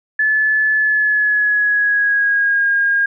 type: tone with pitch glide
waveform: sine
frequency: 1729 to 1622.6 Hz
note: A6 to G#6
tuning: -31 to -41 cents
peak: -12 dBFS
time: 0.19-3.06 s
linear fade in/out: 5 ms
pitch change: -110 cents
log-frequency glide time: 0.74-2.68 s
effects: none